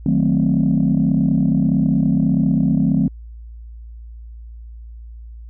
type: chord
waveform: sine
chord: D# diminished seventh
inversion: none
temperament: equal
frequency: 155.56 / 185 / 220 / 261.6 Hz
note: D#3 / F#3 / A3 / C4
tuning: 0 / 0 / 0 / 0 cents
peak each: -18 dBFS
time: 0.06-3.08 s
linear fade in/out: 2 ms
effects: tanh soft clip ceiling -7 dBFS + added 57 Hz sine -33 dBFS peak until 5.49 s